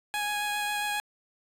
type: tone with vibrato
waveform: 15% pulse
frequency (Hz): 830.6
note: G#5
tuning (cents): 0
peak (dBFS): -22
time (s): 0.14-1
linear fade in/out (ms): 0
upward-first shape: sine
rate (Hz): 7.4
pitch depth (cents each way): 11
effects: resampled to 32000 Hz + 8-bit